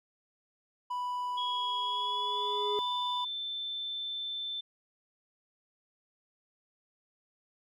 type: tone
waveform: triangle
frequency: 987.8 Hz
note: B5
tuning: in tune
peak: -30 dBFS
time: 0.9-3.25 s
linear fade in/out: 10 ms
type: tone with exponential growth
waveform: triangle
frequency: 415.3 Hz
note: G#4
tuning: in tune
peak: -28 dBFS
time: 1.18-2.79 s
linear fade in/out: 0 ms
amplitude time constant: 350 ms
type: tone with pitch glide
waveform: sine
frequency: 3322 to 3540 Hz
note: G#7 to A7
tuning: 0 to +10 cents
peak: -34 dBFS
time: 1.37-4.61 s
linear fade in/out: 10 ms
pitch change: +110 cents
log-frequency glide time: 1.82-2.87 s
effects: none